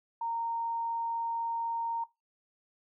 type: tone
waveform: sine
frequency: 924 Hz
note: A#5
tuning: 16 cents flat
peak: -31 dBFS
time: 0.21-2.04 s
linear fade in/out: 5 ms
effects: noise-tail reverb RT60 0.2 s tail -18 dB re dry